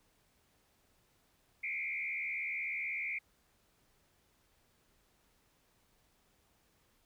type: tone with frequency modulation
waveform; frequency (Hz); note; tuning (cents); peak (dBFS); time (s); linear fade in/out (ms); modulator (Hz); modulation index
sine; 2255; C#7; +29; -35; 1.63-3.19; 10; 76.2; 2.3
effects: pink hiss -72 dBFS RMS until 7.05 s